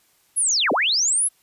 sine linear two-way sweep, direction down then up, 11140 to 210 to 11140 Hz, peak -17 dBFS, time 0.36-1.29 s, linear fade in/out 20 ms, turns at 0.72 s, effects white hiss -61 dBFS RMS until 1.42 s + resampled to 32000 Hz

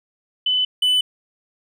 sine / triangle tone pair in turn, 3010 / 2998 Hz, F#7 / F#7, +29 / +22 cents, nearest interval unison, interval 7 cents, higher first, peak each -16 / -13 dBFS, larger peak second, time 0.46-0.65 / 0.82-1.01 s, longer neither, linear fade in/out 5 ms, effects none

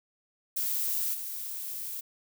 violet noise with level steps, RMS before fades -30 / -37 dBFS, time 0.56-2.01 s, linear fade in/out 10 ms, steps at 1.13 s, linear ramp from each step 20 ms, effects none

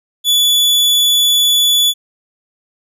40% pulse tone, 3441 Hz, A7, 39 cents flat, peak -8 dBFS, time 0.24-1.94 s, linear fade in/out 50 ms, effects none

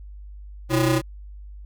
30% pulse ring-modulated tone, 225.4 Hz, A3, 42 cents sharp, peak -12 dBFS, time 0.69-1.02 s, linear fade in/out 50 ms, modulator 97.4 Hz, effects added 50 Hz sine -37 dBFS peak until 1.65 s + Opus 48 kbps

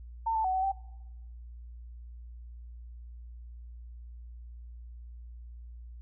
sine tone with pitch steps, 903 / 882 / 749 / 755 / 777 Hz, A5 / A5 / F#5 / F#5 / G5, +45 / +4 / +21 / +35 / -16 cents, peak -26 dBFS, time 0.26-0.72 s, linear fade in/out 10 ms, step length 92 ms, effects noise-tail reverb RT60 1.0 s tail -23 dB re dry + added 59 Hz sine -43 dBFS peak until 6.01 s

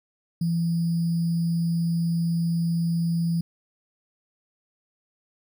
sine tone with sample-and-hold, 167.9 Hz, E3, 32 cents sharp, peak -21 dBFS, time 0.41-3.41 s, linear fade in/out 5 ms, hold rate 4900 Hz, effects none

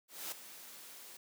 white noise with ADSR envelope, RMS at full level -40 dBFS, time 0.08-1.17 s, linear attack 240 ms, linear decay 4 ms, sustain -12 dB, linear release 4 ms, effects high-pass 200 Hz 12 dB/octave

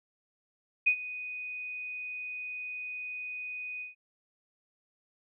sine tone with ADSR envelope, 2489 Hz, D#7, in tune, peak -19 dBFS, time 0.86-3.95 s, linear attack 14 ms, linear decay 79 ms, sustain -17 dB, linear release 140 ms, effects none

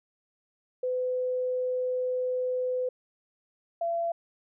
sine tone pair in turn, 505 / 677.4 Hz, B4 / E5, +39 / +47 cents, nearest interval perfect fourth, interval 508 cents, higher second, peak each -26 dBFS, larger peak neither, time 0.83-2.89 / 3.81-4.12 s, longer first, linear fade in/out 5 ms, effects none

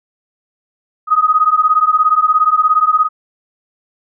sine beating tone pair, 1244.5 / 1261.5 Hz, D#6 / D#6, 0 / +23 cents, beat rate 17 Hz, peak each -12 dBFS, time 1.07-3.09 s, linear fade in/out 50 ms, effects none

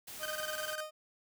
white noise, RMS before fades -46 dBFS, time 0.07-0.74 s, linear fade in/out 10 ms
30% pulse tone with tremolo, 617 Hz, D#5, 15 cents flat, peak -35 dBFS, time 0.19-0.91 s, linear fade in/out 50 ms, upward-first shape sine, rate 10 Hz, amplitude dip 40%
sawtooth tone bursts, 1542 Hz, G6, 29 cents flat, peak -33 dBFS, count 12, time 0.23-0.804 s, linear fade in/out 0 ms, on 24 ms, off 26 ms
effects none

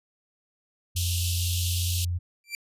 sine tone with pitch glide, 87.31 to 87.92 Hz, F2 to F2, 0 to +12 cents, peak -25 dBFS, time 0.95-2.19 s, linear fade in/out 20 ms, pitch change +12 cents, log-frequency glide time 1.13-1.78 s
pink high-pass noise, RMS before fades -31 dBFS, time 0.96-2.05 s, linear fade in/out 5 ms, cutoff 2700 Hz, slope 96 dB/octave
sawtooth tone with exponential growth, 2349 Hz, D7, in tune, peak -24 dBFS, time 2.44-2.55 s, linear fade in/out 1 ms, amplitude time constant 23 ms
effects resampled to 32000 Hz

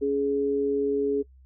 sine tone pair together, 280 / 419.5 Hz, C#4 / G#4, +18 / +17 cents, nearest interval perfect fifth, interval 699 cents, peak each -28 / -23 dBFS, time 0.01-1.23 s, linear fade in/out 20 ms, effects noise-tail reverb RT60 0.1 s tail -23 dB re dry + added 65 Hz sine -50 dBFS peak until 1.45 s

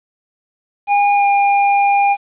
square tone with pitch glide, 813 to 804.1 Hz, G#5 to G5, -37 to +44 cents, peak -11 dBFS, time 0.87-2.17 s, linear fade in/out 50 ms, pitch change -19 cents, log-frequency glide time 1.15-1.25 s, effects resampled to 8000 Hz + 8-bit

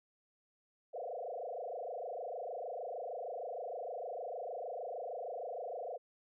sine tone with frequency modulation, 597 Hz, D5, 28 cents sharp, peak -39 dBFS, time 0.93-5.98 s, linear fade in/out 20 ms, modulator 26.5 Hz, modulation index 4.8, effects none

